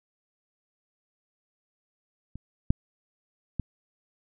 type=clicks; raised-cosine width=5 ms; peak=-27 / -8 / -16 dBFS; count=3; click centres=2.356 / 2.705 / 3.597 s; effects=none